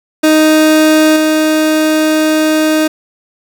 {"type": "tone with level steps", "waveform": "30% pulse", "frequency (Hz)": 311.1, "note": "D#4", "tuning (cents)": 0, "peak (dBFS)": [-3, -6], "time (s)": [0.23, 2.88], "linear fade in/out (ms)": 10, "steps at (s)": 1.16, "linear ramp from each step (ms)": 5, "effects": ["7-bit"]}